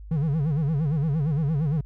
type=tone with vibrato; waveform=triangle; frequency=150.5 Hz; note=D3; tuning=43 cents sharp; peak=-19 dBFS; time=0.11-1.81 s; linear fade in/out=5 ms; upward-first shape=sine; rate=8.7 Hz; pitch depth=170 cents each way; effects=added 51 Hz sine -38 dBFS peak until 1.85 s